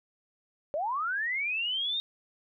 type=linear sweep; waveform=sine; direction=up; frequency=554.4 to 3722 Hz; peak=-28 dBFS; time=0.74-2 s; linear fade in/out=0 ms; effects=none